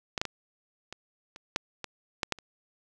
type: clicks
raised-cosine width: 0.2 ms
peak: -13 / -10 / -16 / -22 / -27 / -9 / -18 / -10 / -10 / -29 dBFS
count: 10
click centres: 0.178 / 0.215 / 0.253 / 0.926 / 1.361 / 1.561 / 1.843 / 2.232 / 2.323 / 2.387 s
effects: none